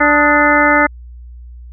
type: harmonic tone with a mistuned harmonic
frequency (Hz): 293.7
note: D4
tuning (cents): 0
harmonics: 1 / 2 / 3 / 4 / 5 / 6 / 7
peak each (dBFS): -16 / -16 / -16 / -16 / -16 / -16 / -16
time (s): 0-0.87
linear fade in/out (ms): 10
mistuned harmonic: 4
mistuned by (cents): +110
effects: added 60 Hz sine -31 dBFS peak until 1.72 s